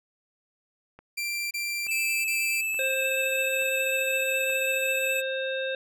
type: click train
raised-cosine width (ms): 0.5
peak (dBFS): -32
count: 5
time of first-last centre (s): 0.99-4.499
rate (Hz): 1.14
type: tone bursts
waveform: sawtooth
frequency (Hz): 2361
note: D7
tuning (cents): +9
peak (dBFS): -25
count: 4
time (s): 1.17-2.614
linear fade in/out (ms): 10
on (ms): 340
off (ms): 28
type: tone with vibrato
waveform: square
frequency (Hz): 2621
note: E7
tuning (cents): -11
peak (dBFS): -27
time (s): 1.87-5.22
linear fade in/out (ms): 20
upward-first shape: sine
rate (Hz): 9.3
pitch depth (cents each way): 13
type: harmonic tone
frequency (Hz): 529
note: C5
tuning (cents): +19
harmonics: 1 / 3 / 5 / 7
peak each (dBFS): -29 / -34 / -36 / -37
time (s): 2.79-5.75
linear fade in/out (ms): 2
effects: none